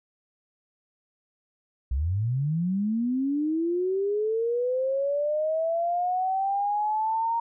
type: linear sweep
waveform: sine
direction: up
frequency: 59.3 to 932.3 Hz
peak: -23 dBFS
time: 1.91-7.4 s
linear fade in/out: 5 ms
effects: none